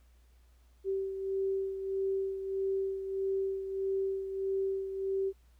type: beating tone pair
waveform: sine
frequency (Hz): 386.8 / 388.4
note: G4 / G4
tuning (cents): -23 / -16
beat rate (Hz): 1.6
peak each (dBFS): -31 / -39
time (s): 0.84-5.33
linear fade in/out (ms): 50
effects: added 60 Hz sine -59 dBFS peak until 5.59 s + pink hiss -72 dBFS RMS until 5.59 s